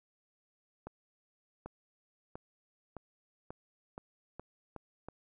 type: accelerating click train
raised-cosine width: 1 ms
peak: -29 dBFS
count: 9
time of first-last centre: 0.87-5.086 s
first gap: 790 ms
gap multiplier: 0.88
effects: none